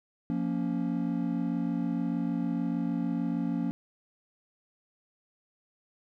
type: chord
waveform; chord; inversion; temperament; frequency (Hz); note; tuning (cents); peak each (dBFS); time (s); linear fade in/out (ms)
triangle; Bb minor; second; just; 174.81 / 233.1 / 279.7; F3 / Bb3 / Db4; +2 / 0 / +16; -30; 0.3-3.71; 0
effects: none